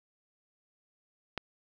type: click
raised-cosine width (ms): 0.3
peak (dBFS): -17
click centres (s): 1.377
effects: none